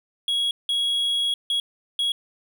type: tone bursts at uneven times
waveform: triangle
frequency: 3322 Hz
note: G#7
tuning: in tune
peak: -19 dBFS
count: 4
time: 0.28-0.51 / 0.69-1.34 / 1.5-1.6 / 1.99-2.12 s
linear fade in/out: 2 ms
effects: none